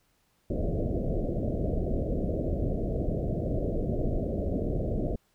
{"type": "low-pass noise", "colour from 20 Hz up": "pink", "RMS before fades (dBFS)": -29, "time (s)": [0.5, 5.16], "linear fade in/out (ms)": 5, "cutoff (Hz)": 670, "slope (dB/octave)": 96, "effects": ["pink hiss -70 dBFS RMS until 5.34 s"]}